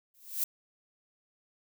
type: noise with exponential growth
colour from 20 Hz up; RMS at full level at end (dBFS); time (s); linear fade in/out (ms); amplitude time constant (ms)
violet; -27; 0.14-0.44; 2; 65
effects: none